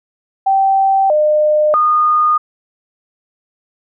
sine tone with pitch steps, 777 / 606 / 1226 Hz, G5 / D#5 / D#6, -16 / -46 / -26 cents, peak -9 dBFS, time 0.46-2.38 s, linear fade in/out 10 ms, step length 640 ms, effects none

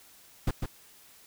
brown noise with echo, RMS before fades -26 dBFS, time 0.47-0.51 s, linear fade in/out 5 ms, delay 150 ms, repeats 1, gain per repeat -5 dB, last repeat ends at 0.66 s, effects white hiss -56 dBFS RMS until 1.26 s

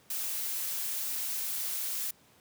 blue noise, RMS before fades -34 dBFS, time 0.1-2.11 s, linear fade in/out 5 ms, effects pink hiss -62 dBFS RMS until 2.4 s + high-pass 100 Hz 12 dB/octave

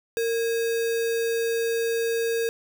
sine tone with sample-and-hold, 460 Hz, A#4, 23 cents flat, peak -22 dBFS, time 0.17-2.49 s, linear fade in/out 0 ms, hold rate 2100 Hz, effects none

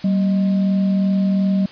sine tone with frequency modulation, 192.6 Hz, G3, 30 cents flat, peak -14 dBFS, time 0.04-1.66 s, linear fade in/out 5 ms, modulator 428 Hz, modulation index 0.28, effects white hiss -40 dBFS RMS until 1.71 s + resampled to 11025 Hz

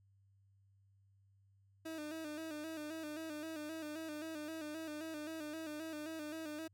30% pulse tone with vibrato, 311.1 Hz, D#4, in tune, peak -40 dBFS, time 1.85-6.68 s, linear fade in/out 10 ms, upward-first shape square, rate 3.8 Hz, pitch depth 58 cents each way, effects added 98 Hz sine -67 dBFS peak until 6.73 s

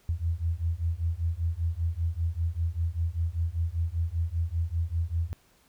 sine beating tone pair, 81.1 / 86.2 Hz, E2 / F2, -28 / -22 cents, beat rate 5.1 Hz, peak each -29 dBFS, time 0.09-5.33 s, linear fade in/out 0 ms, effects pink hiss -63 dBFS RMS until 5.68 s

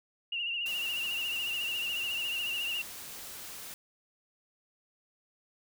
sine tone with vibrato, 2796 Hz, F7, 1 cent sharp, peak -31 dBFS, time 0.32-2.82 s, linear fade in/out 5 ms, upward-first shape triangle, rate 14 Hz, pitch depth 72 cents each way
white noise, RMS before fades -44 dBFS, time 0.66-3.74 s, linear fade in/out 0 ms
effects none

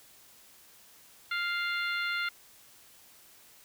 harmonic tone, 698.5 Hz, F5, in tune, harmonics 2 / 3 / 4 / 5 / 6, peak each -32 / -34 / -40 / -41 / -42 dBFS, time 1.31-2.29 s, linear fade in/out 5 ms, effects white hiss -57 dBFS RMS until 3.64 s

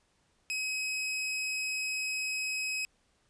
sawtooth tone, 2544 Hz, D#7, 38 cents sharp, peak -28 dBFS, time 0.5-2.85 s, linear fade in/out 0 ms, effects pink hiss -71 dBFS RMS until 3.29 s + resampled to 22050 Hz

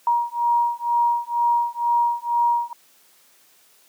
sine beating tone pair, 947 / 949.1 Hz, A#5 / A#5, +27 / +31 cents, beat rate 2.1 Hz, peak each -21 / -21 dBFS, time 0.07-2.73 s, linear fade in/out 2 ms, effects white hiss -56 dBFS RMS until 3.88 s + high-pass 200 Hz 12 dB/octave

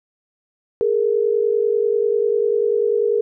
sine tone pair together, 415.3 / 465.5 Hz, G#4 / A#4, 0 / -2 cents, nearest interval major second, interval 198 cents, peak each -18 dBFS, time 0.81-3.21 s, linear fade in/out 0 ms, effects none

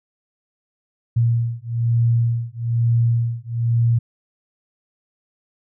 sine beating tone pair, 116.54 / 117.64 Hz, A#2 / A#2, 0 / +16 cents, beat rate 1.1 Hz, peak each -19 dBFS, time 1.16-3.99 s, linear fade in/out 10 ms, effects none

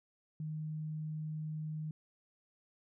sine tone, 154.9 Hz, D#3, 7 cents flat, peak -37 dBFS, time 0.4-1.91 s, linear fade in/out 2 ms, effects none

